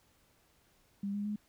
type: tone with pitch steps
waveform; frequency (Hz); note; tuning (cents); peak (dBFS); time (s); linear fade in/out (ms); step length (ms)
sine; 199.9 / 204.5 / 209.1; G3 / G#3 / G#3; +34 / -26 / +12; -33; 1.03-1.36; 5; 110
effects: pink hiss -69 dBFS RMS until 1.48 s